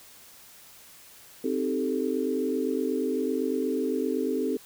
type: chord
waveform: sine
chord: A half-diminished seventh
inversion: first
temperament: equal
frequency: 261.6 / 311.1 / 392 / 440 Hz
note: C4 / Eb4 / G4 / A4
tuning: 0 / 0 / 0 / 0 cents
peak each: -29 / -32 / -31 / -30 dBFS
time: 1.44-4.57 s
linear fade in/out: 5 ms
effects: white hiss -51 dBFS RMS until 4.65 s